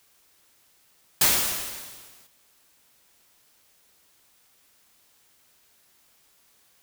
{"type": "noise with exponential decay", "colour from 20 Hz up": "white", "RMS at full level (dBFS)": -17, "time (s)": [1.21, 2.27], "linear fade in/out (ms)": 5, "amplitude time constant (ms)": 230, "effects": ["white hiss -62 dBFS RMS until 6.82 s"]}